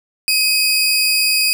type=tone pair together; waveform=sawtooth; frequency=2529 / 4769 Hz; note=D#7 / D8; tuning=+28 / +26 cents; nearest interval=major seventh; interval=1098 cents; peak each=-13 dBFS; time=0.28-1.53 s; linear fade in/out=0 ms; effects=none